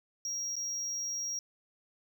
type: tone with dropouts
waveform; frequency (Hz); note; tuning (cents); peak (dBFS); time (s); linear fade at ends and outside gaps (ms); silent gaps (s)
triangle; 5640; F8; +16; -32; 0.25-1.39; 1; 0.556-0.565
effects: none